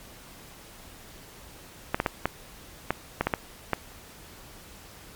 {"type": "clicks", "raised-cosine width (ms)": 0.5, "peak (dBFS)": -8, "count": 9, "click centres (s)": [1.945, 2.001, 2.062, 2.256, 2.906, 3.21, 3.27, 3.338, 3.733], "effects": ["pink hiss -48 dBFS RMS until 5.15 s", "MP3 96 kbps"]}